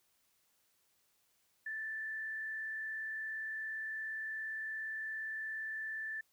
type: tone with frequency modulation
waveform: sine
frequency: 1760 Hz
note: A6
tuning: in tune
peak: -38 dBFS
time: 1.66-6.21 s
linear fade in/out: 5 ms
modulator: 42.7 Hz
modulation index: 0.48
effects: white hiss -75 dBFS RMS until 6.32 s